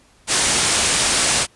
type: low-pass noise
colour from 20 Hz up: white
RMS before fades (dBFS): -18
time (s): 0.27-1.47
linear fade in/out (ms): 50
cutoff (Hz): 10000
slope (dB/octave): 96
effects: pink hiss -54 dBFS RMS until 1.55 s + resampled to 24000 Hz